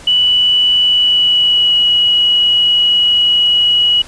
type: tone with pitch glide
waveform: sine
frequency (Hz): 2960 to 2918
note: F#7 to F#7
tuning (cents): 0 to -25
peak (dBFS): -8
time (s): 0.07-4.02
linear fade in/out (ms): 5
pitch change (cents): -25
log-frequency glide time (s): 0.82-1.94
effects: pink hiss -36 dBFS RMS until 4.07 s + resampled to 22050 Hz